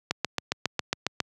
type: click train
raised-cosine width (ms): 0.2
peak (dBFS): -7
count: 9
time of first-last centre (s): 0.11-1.203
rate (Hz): 7.32
effects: high-pass 100 Hz 12 dB/octave